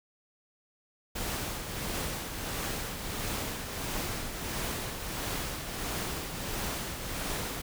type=noise with tremolo; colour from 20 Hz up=pink; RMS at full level=-33 dBFS; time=1.15-7.62 s; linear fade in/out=10 ms; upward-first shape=triangle; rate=1.5 Hz; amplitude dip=50%; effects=none